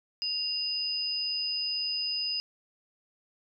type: tone pair together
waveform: sine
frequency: 2800 / 4989 Hz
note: F7 / D#8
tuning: +4 / +4 cents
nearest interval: minor seventh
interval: 1000 cents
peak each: -37 / -29 dBFS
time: 0.22-2.4 s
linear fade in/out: 0 ms
effects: none